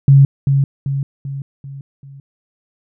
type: tone with echo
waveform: sine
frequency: 138 Hz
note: C#3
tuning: 7 cents flat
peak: -4 dBFS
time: 0.08-0.25 s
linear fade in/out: 2 ms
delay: 390 ms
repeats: 5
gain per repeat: -6 dB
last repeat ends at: 2.2 s
effects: none